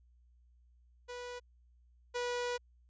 sawtooth tone pair in turn, 490 / 487.4 Hz, B4 / B4, -14 / -23 cents, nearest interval unison, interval 9 cents, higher first, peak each -38 / -30 dBFS, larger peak second, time 1.08-1.4 / 2.14-2.58 s, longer second, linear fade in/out 20 ms, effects added 60 Hz sine -62 dBFS peak until 2.89 s + resampled to 16000 Hz

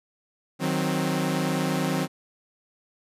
sawtooth chord, C diminished, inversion first, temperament equal with one note detuned, 155.56 / 185 / 262.7 Hz, Eb3 / Gb3 / C4, 0 / 0 / +7 cents, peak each -24 dBFS, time 0.59-2.08 s, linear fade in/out 50 ms, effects resampled to 32000 Hz

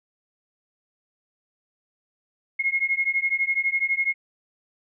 sine beating tone pair, 2153 / 2165 Hz, C7 / C#7, +49 / -41 cents, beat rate 12 Hz, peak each -24 dBFS, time 2.59-4.14 s, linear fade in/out 10 ms, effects none

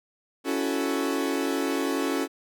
40% pulse chord, F# minor seventh, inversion second, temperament equal, 277.2 / 329.6 / 370 / 440 Hz, C#4 / E4 / F#4 / A4, 0 / 0 / 0 / 0 cents, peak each -27 / -31 / -31 / -31 dBFS, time 0.44-2.28 s, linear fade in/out 50 ms, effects none

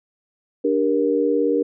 sine chord, G minor, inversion second, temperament just, 294 / 392 / 470.4 Hz, D4 / G4 / Bb4, +2 / 0 / +16 cents, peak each -21 / -23 / -19 dBFS, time 0.64-1.63 s, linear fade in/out 10 ms, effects none

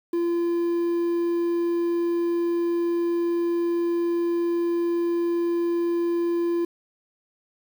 triangle tone with quantisation, 342.2 Hz, F4, 35 cents flat, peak -19 dBFS, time 0.13-6.65 s, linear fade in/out 5 ms, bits 8, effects none

